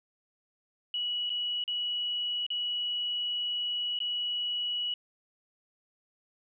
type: tone with dropouts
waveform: sine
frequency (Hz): 2930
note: F#7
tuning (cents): -18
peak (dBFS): -29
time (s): 0.94-4.94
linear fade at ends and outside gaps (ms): 2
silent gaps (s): 1.295-1.301 / 1.64-1.678 / 2.465-2.503 / 3.99-4.002
effects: none